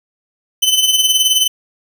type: tone with tremolo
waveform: sawtooth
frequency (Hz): 3039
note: F#7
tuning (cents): +46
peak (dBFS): -5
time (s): 0.62-1.48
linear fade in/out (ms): 10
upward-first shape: sine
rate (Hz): 19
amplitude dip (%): 60
effects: none